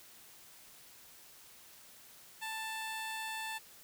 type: tone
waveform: 15% pulse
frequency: 883 Hz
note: A5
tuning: 6 cents sharp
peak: -32 dBFS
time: 2.41-3.59 s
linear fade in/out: 20 ms
effects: white hiss -57 dBFS RMS until 3.83 s